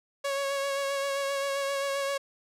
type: tone with vibrato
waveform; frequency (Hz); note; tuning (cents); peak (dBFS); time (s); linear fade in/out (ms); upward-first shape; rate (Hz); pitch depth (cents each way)
sawtooth; 554.4; C#5; 0; -24; 0.24-2.18; 10; sine; 7.6; 21
effects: low-pass 11000 Hz 12 dB/octave